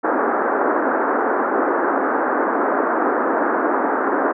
pink band-pass noise, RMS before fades -19 dBFS, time 0.03-4.33 s, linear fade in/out 20 ms, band 260 to 1600 Hz, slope 48 dB/octave, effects none

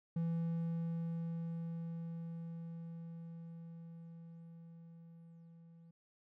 triangle tone with level ramp, 166.6 Hz, E3, 19 cents sharp, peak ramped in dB -31 to -55 dBFS, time 0.16-5.91 s, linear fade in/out 5 ms, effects none

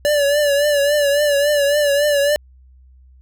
square tone with vibrato, 578 Hz, D5, 28 cents flat, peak -14 dBFS, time 0.05-2.36 s, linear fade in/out 0 ms, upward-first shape triangle, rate 3.6 Hz, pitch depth 65 cents each way, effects added 64 Hz sine -44 dBFS peak until 3.21 s

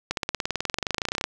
accelerating click train, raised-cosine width 0.2 ms, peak -8 dBFS, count 27, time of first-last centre 0.11-1.241 s, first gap 62 ms, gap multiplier 0.97, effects none

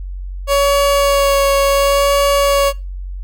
30% pulse tone with vibrato, 560 Hz, C#5, 18 cents sharp, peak -8 dBFS, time 0.47-2.73 s, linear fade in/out 50 ms, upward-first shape sine, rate 0.7 Hz, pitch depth 15 cents each way, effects noise-tail reverb RT60 0.3 s tail -23 dB re dry + added 46 Hz sine -23 dBFS peak until 3.23 s

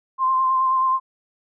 sine tone with vibrato, 1046.5 Hz, C6, in tune, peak -16 dBFS, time 0.18-1 s, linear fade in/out 50 ms, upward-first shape sine, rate 9.4 Hz, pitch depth 21 cents each way, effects none

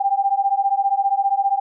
sine beating tone pair, 784 / 799 Hz, G5 / G5, 0 / +33 cents, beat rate 15 Hz, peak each -19 dBFS, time 0-1.6 s, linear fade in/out 10 ms, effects none

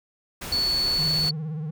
pink noise, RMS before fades -34 dBFS, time 0.41-1.3 s, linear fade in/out 10 ms
sine tone, 4435 Hz, C#8, in tune, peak -21 dBFS, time 0.52-1.31 s, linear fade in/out 5 ms
triangle tone with vibrato, 155.56 Hz, D#3, in tune, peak -26 dBFS, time 0.98-1.71 s, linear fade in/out 10 ms, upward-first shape triangle, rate 17 Hz, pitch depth 100 cents each way
effects none

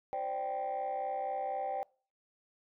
sine chord, C suspended second, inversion none, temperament equal with one note detuned, 523.3 / 587.3 / 781.7 Hz, C5 / D5 / G5, 0 / 0 / -5 cents, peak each -39 / -38 / -33 dBFS, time 0.13-1.83 s, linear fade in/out 0 ms, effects noise-tail reverb RT60 0.4 s tail -25 dB re dry + tanh soft clip ceiling -29 dBFS

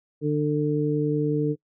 harmonic tone, 149.1 Hz, D3, 27 cents sharp, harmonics 1 / 2 / 3, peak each -25 / -25 / -25 dBFS, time 0.21-1.56 s, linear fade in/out 50 ms, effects noise-tail reverb RT60 0.1 s tail -24 dB re dry

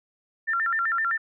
sine tone with vibrato, 1568 Hz, G6, in tune, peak -22 dBFS, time 0.47-1.18 s, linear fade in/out 20 ms, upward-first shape square, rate 7.8 Hz, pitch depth 230 cents each way, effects none

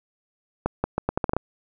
accelerating click train, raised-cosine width 1 ms, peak -8 dBFS, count 9, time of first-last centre 0.66-1.366 s, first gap 180 ms, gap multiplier 0.78, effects none

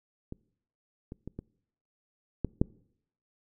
clicks, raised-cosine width 3 ms, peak -25 / -27 / -26 / -25 / -15 / -10 dBFS, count 6, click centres 0.324 / 1.121 / 1.276 / 1.39 / 2.447 / 2.615 s, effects noise-tail reverb RT60 0.7 s tail -24 dB re dry

